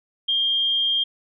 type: tone with amplitude modulation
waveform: sine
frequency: 3211 Hz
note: G7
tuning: 41 cents sharp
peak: -17 dBFS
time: 0.28-1.04 s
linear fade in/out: 10 ms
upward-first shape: sine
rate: 209 Hz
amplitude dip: 30%
effects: none